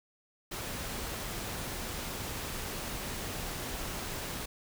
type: noise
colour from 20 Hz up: pink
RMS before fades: -38 dBFS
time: 0.51-4.46 s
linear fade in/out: 10 ms
effects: none